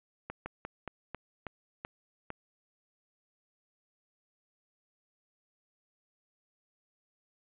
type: slowing click train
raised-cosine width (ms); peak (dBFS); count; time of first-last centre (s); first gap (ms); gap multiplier
0.5; -23; 8; 0.3-2.304; 160; 1.19
effects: resampled to 8000 Hz + 9-bit